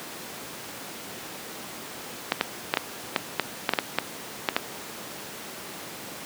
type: clicks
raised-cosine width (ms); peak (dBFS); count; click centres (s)
0.3; -4; 12; 2.321 / 2.411 / 2.739 / 2.772 / 3.162 / 3.397 / 3.692 / 3.736 / 3.788 / 3.986 / 4.488 / 4.565
effects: pink hiss -38 dBFS RMS until 6.25 s + high-pass 200 Hz 12 dB/octave